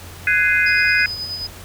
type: chord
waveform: sine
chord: Ab dominant seventh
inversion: third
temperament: just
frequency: 1495.1 / 1661.2 / 2077 / 2492 Hz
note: Gb6 / Ab6 / C7 / Eb7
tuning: +18 / 0 / -13 / +2 cents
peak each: -19 dBFS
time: 0.27-1.06 s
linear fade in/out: 2 ms
type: tone with tremolo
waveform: sine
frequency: 5000 Hz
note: D#8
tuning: 8 cents sharp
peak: -23 dBFS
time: 0.66-1.47 s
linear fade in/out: 5 ms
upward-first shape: sine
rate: 9.3 Hz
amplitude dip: 45%
effects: added 88 Hz sine -38 dBFS peak until 1.64 s + pink hiss -39 dBFS RMS until 1.64 s